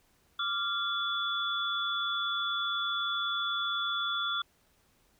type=tone cluster; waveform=sine; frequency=1178 / 1386 / 3443 Hz; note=D6 / F6 / A7; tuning=+5 / -14 / -38 cents; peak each=-37 / -33 / -32 dBFS; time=0.39-4.42 s; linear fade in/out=5 ms; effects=pink hiss -68 dBFS RMS until 5.19 s